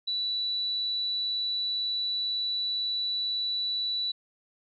sine tone, 3951 Hz, B7, in tune, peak -27 dBFS, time 0.07-4.12 s, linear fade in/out 10 ms, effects none

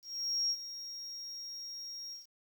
triangle tone with ADSR envelope, 5588 Hz, F8, in tune, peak -25 dBFS, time 0.02-2.27 s, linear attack 480 ms, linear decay 57 ms, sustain -15 dB, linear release 150 ms, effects tanh soft clip ceiling -27 dBFS + 10-bit

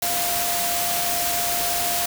sine tone in noise, 698.5 Hz, F5, in tune, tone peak -27 dBFS, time 0.02-2.06 s, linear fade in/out 5 ms, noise white, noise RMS -24 dBFS, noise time 0.02-2.06 s, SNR -6 dB, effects none

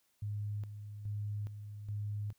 sine tone with tremolo, 103.83 Hz, G#2, in tune, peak -35 dBFS, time 0.22-2.33 s, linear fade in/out 5 ms, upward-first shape square, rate 1.2 Hz, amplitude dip 60%, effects white hiss -75 dBFS RMS until 2.38 s

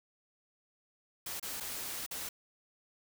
white noise with dropouts, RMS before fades -40 dBFS, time 1.26-2.29 s, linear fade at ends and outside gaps 5 ms, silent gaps 1.398-1.427 / 1.602-1.606 / 2.064-2.11 s, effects none

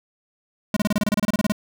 square tone bursts, 208.5 Hz, G#3, 7 cents sharp, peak -18 dBFS, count 15, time 0.74-1.521 s, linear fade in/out 2 ms, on 25 ms, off 29 ms, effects none

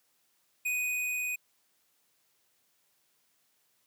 square tone with level ramp, 2489 Hz, D#7, in tune, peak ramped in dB -29 to -32 dBFS, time 0.65-1.36 s, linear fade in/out 10 ms, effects white hiss -72 dBFS RMS until 3.86 s + high-pass 100 Hz 12 dB/octave

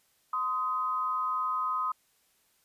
sine tone pair together, 1032 / 1255.1 Hz, C6 / D#6, -24 / +15 cents, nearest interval minor third, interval 339 cents, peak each -32 / -29 dBFS, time 0.33-1.92 s, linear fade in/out 5 ms, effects white hiss -69 dBFS RMS until 2.64 s + resampled to 32000 Hz

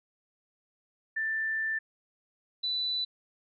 sine tone pair in turn, 1773 / 3980 Hz, A6 / B7, +13 / +13 cents, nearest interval octave + major second, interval 1400 cents, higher second, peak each -28 dBFS, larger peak neither, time 1.16-1.79 / 2.63-3.05 s, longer first, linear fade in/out 10 ms, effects none

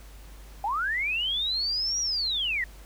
sine linear two-way sweep, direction up then down, 766 to 5800 to 1839 Hz, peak -25 dBFS, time 0.64-2.64 s, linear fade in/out 2 ms, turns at 2 s, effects added 50 Hz sine -44 dBFS peak until 2.85 s + pink hiss -53 dBFS RMS until 2.85 s

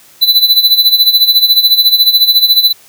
square tone with tremolo, 3995 Hz, B7, 19 cents sharp, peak -3 dBFS, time 0.21-2.73 s, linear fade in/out 20 ms, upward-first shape sine, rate 14 Hz, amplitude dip 75%, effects white hiss -42 dBFS RMS until 2.88 s + high-pass 60 Hz 12 dB/octave

